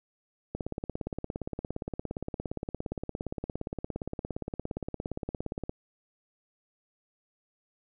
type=click train; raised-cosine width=2 ms; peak=-20 dBFS; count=90; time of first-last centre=0.55-5.695 s; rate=17.3 Hz; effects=none